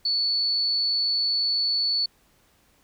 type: tone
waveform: sine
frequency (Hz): 4446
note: C#8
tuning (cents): +4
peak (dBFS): -21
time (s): 0.05-2.06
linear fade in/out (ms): 5
effects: pink hiss -62 dBFS RMS until 2.83 s